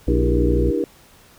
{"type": "harmonic tone", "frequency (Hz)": 59.9, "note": "A#1", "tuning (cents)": 48, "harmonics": [1, 2, 3, 4, 5, 6, 7], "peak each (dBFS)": [-18, -24, -28, -30, -32, -34, -35], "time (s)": [0.07, 0.71], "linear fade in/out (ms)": 10}
{"type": "chord", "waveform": "sine", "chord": "E half-diminished seventh", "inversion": "third", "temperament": "just", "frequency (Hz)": [296.7, 329.6, 395.6, 474.7], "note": ["D4", "E4", "G4", "Bb4"], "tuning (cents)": [18, 0, 16, 31], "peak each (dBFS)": -24, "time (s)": [0.08, 0.84], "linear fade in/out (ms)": 2}
{"effects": ["pink hiss -50 dBFS RMS until 1.38 s"]}